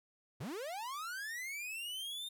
45% pulse linear sweep, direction up, 98 to 3674 Hz, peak -40 dBFS, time 0.4-2.29 s, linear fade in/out 10 ms, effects none

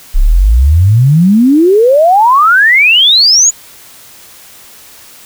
sine exponential sweep, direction up, 30.36 to 7040 Hz, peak -3 dBFS, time 0.14-3.51 s, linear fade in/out 20 ms, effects white hiss -36 dBFS RMS until 5.25 s

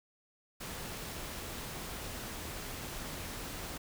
pink noise, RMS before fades -42 dBFS, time 0.6-3.78 s, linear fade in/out 10 ms, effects none

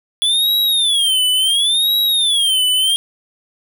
square tone with vibrato, 3400 Hz, G#7, 40 cents sharp, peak -13 dBFS, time 0.22-2.96 s, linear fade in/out 0 ms, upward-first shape sine, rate 0.71 Hz, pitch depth 220 cents each way, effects none

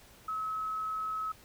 sine tone, 1287 Hz, E6, 42 cents flat, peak -32 dBFS, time 0.28-1.32 s, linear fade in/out 5 ms, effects pink hiss -57 dBFS RMS until 1.44 s

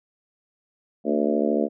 harmonic tone with a mistuned harmonic, 73.42 Hz, D2, in tune, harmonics 3 / 4 / 5 / 6 / 7 / 8 / 9, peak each -25 / -26 / -27 / -28 / -28 / -29 / -30 dBFS, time 1.04-1.69 s, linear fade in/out 50 ms, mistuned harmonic 3, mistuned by +39 cents, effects none

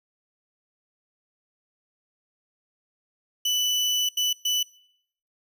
30% pulse tone bursts at uneven times, 2981 Hz, F#7, 12 cents sharp, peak -19 dBFS, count 3, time 3.45-4.09 / 4.17-4.33 / 4.45-4.63 s, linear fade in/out 5 ms, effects noise-tail reverb RT60 0.7 s tail -23 dB re dry

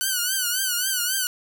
5% pulse tone with vibrato, 1494 Hz, F#6, 16 cents sharp, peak -11 dBFS, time 0.01-1.27 s, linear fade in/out 0 ms, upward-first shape triangle, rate 3.7 Hz, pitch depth 110 cents each way, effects none

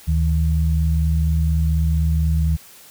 sine tone pair together, 75.1 / 159.34 Hz, D2 / D#3, +39 / +42 cents, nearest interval octave + minor second, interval 1303 cents, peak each -16 / -21 dBFS, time 0.07-2.57 s, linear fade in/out 20 ms, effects white hiss -45 dBFS RMS until 2.9 s

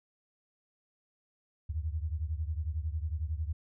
sine beating tone pair, 75.1 / 86.1 Hz, D2 / F2, +39 / -24 cents, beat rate 11 Hz, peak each -33 / -36 dBFS, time 1.69-3.53 s, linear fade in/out 10 ms, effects none

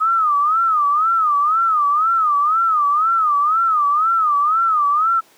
sine tone with vibrato, 1248 Hz, D#6, 5 cents sharp, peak -13 dBFS, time 0-5.21 s, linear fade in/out 20 ms, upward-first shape sine, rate 2 Hz, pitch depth 150 cents each way, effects pink hiss -51 dBFS RMS until 5.37 s + high-pass 300 Hz 12 dB/octave

